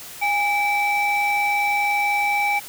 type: tone pair together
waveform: sine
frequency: 819 / 2316 Hz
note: G#5 / D7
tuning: -24 / -25 cents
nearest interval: octave + tritone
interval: 1799 cents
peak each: -19 dBFS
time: 0.21-2.6 s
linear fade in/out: 20 ms
effects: tanh soft clip ceiling -14 dBFS + white hiss -38 dBFS RMS until 2.68 s